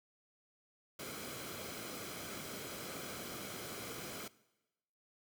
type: noise with comb filter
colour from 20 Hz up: pink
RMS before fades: -45 dBFS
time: 0.99-4.28 s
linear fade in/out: 5 ms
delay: 1.1 ms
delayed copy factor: -0.5
effects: noise-tail reverb RT60 1.0 s tail -20 dB re dry + high-pass 100 Hz 12 dB/octave